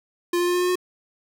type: tone with pitch steps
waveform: square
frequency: 349.2 / 351.8 / 354.5 / 357.2 / 359.8 / 362.6 Hz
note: F4 / F4 / F4 / F4 / F#4 / F#4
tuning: 0 / +13 / +26 / +39 / -48 / -35 cents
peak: -20 dBFS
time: 0.33-0.756 s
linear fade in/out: 5 ms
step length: 71 ms
effects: 10-bit